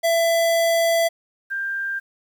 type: tone pair in turn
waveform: square / sine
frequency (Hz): 668 / 1588.8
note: E5 / G6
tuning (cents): +23 / +23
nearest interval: octave + minor third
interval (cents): 1500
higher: second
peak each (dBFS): -17 / -23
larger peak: first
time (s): 0.03-1.09 / 1.5-2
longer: first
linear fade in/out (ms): 20
effects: 9-bit